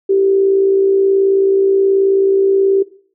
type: tone with amplitude modulation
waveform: sine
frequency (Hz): 389.6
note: G4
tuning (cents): -11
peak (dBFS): -7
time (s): 0.09-2.83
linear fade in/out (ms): 10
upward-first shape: sine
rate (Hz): 58.7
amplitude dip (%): 45
effects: noise-tail reverb RT60 0.5 s tail -18 dB re dry